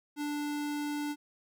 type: tone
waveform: square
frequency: 293.7 Hz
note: D4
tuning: in tune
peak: -33 dBFS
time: 0.16-1.16 s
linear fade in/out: 50 ms
effects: none